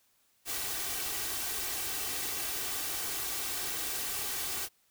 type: noise with comb filter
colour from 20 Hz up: white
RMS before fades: -35 dBFS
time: 0.45-4.69 s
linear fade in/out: 50 ms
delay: 2.6 ms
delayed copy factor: +0.55
effects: white hiss -70 dBFS RMS until 4.9 s